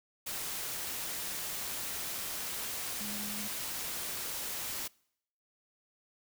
sine tone in noise, 207.7 Hz, G#3, in tune, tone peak -42 dBFS, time 3-3.48 s, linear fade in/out 10 ms, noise white, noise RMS -38 dBFS, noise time 0.26-4.88 s, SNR -7 dB, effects noise-tail reverb RT60 0.7 s tail -25 dB re dry

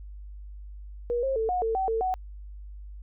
sine tone with pitch steps, 479.2 / 535 / 444.7 / 726 / 448.9 / 763 / 448.9 / 745 Hz, A#4 / C5 / A4 / F#5 / A4 / G5 / A4 / F#5, +48 / +38 / +18 / -33 / +35 / -47 / +35 / +12 cents, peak -24 dBFS, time 1.1-2.14 s, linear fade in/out 0 ms, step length 130 ms, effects added 50 Hz sine -39 dBFS peak until 3.02 s

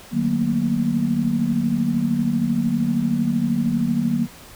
sine tone cluster, 152.3 / 187.3 / 223.3 / 236.2 Hz, D#3 / F#3 / A3 / A#3, -37 / +21 / +26 / +23 cents, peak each -26 / -24 / -27 / -20 dBFS, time 0.11-4.28 s, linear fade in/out 50 ms, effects pink hiss -43 dBFS RMS until 4.55 s

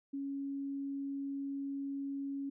sine tone, 277.2 Hz, C#4, in tune, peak -36 dBFS, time 0.13-2.5 s, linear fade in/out 10 ms, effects none

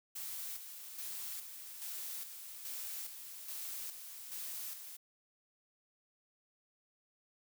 blue noise with tremolo, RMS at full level -43 dBFS, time 0.15-4.97 s, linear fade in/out 10 ms, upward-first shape square, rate 1.2 Hz, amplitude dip 50%, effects none

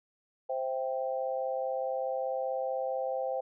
sine chord, C major, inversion none, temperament equal, 523.3 / 659.3 / 784 Hz, C5 / E5 / G5, 0 / 0 / 0 cents, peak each -32 / -37 / -36 dBFS, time 0.49-3.41 s, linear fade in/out 10 ms, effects none

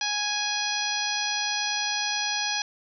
harmonic tone, 830.6 Hz, G#5, in tune, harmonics 1 / 2 / 3 / 4 / 5 / 6 / 7, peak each -33 / -33 / -33 / -33 / -33 / -33 / -33 dBFS, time 0.01-2.62 s, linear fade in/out 2 ms, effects none

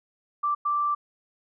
sine tone bursts at uneven times, 1173 Hz, D6, 2 cents flat, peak -22 dBFS, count 2, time 0.43-0.55 / 0.65-0.95 s, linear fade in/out 10 ms, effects none

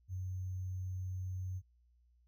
sine tone with sample-and-hold, 92.5 Hz, F#2, in tune, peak -37 dBFS, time 0.08-1.62 s, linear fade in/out 50 ms, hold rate 6300 Hz, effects added 60 Hz sine -66 dBFS peak until 2.27 s

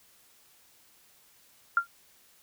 sine tone with exponential decay, 1387 Hz, F6, 12 cents flat, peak -16 dBFS, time 1.77-1.87 s, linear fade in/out 2 ms, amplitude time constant 20 ms, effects white hiss -61 dBFS RMS until 2.42 s

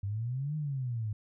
sine exponential two-way sweep, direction up then down, 96.3 to 155.56 to 103.3 Hz, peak -31 dBFS, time 0.03-1.13 s, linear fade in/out 5 ms, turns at 0.56 s, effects none

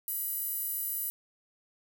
sawtooth tone with high-pass filter, 987.8 Hz, B5, in tune, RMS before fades -34 dBFS, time 0.08-1.1 s, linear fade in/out 0 ms, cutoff 12000 Hz, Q 3.9, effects none

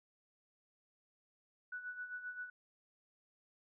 sine tone with tremolo, 1480 Hz, F#6, in tune, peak -40 dBFS, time 1.72-2.5 s, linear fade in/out 5 ms, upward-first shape sine, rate 7.6 Hz, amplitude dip 65%, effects none

